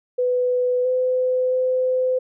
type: tone with pitch steps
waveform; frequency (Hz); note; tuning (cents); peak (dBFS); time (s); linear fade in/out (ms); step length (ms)
sine; 497.6 / 508 / 511; B4 / B4 / C5; +13 / +49 / -41; -17; 0.18-2.19; 10; 670
effects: none